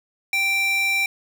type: tone with high-pass filter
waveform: square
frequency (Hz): 784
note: G5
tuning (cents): 0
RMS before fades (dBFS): -21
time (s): 0.33-1.06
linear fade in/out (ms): 2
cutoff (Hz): 2000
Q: 7
effects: none